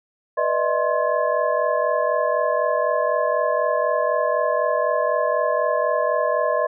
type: tone cluster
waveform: sine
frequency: 490.5 / 598 / 642 / 1056 / 1703 Hz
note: B4 / D5 / E5 / C6 / G#6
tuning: -12 / +31 / -46 / +16 / +43 cents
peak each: -26 / -22 / -23 / -24 / -31 dBFS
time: 0.37-6.67 s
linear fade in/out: 10 ms
effects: none